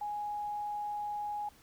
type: tone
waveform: sine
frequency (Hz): 830.6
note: G#5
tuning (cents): 0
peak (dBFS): -34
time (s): 0.01-1.49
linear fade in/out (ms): 5
effects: pink hiss -61 dBFS RMS until 1.62 s